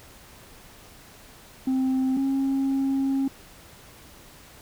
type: tone pair in turn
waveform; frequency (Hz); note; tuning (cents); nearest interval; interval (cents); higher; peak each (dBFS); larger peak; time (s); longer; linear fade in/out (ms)
sine; 261.6 / 270.7; C4 / C#4; 0 / -41; minor second; 59; second; -18 / -19; first; 1.67-2.17 / 2.17-3.28; second; 5
effects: tanh soft clip ceiling -20 dBFS + pink hiss -49 dBFS RMS until 4.61 s